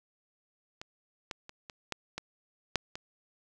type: clicks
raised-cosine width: 0.2 ms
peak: -24 / -19 / -28 / -26 / -16 / -19 / -9 / -22 dBFS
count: 8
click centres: 0.815 / 1.312 / 1.494 / 1.698 / 1.923 / 2.18 / 2.757 / 2.955 s
effects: none